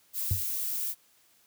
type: noise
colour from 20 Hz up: violet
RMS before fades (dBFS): -32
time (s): 0.13-0.95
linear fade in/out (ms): 50
type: tone with exponential decay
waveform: sine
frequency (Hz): 95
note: F#2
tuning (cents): +46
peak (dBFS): -19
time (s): 0.31-0.44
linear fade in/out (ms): 0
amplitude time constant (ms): 27
effects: white hiss -64 dBFS RMS until 1.46 s + high-pass 60 Hz 12 dB/octave